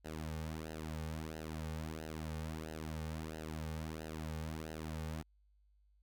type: tone with flanger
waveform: sawtooth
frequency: 78.8 Hz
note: D#2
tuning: 23 cents sharp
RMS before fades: -43 dBFS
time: 0.04-5.23 s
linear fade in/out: 20 ms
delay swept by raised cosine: 0.86 to 3.06 ms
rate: 1.5 Hz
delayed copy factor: -0.8
effects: added 50 Hz sine -67 dBFS peak until 6.02 s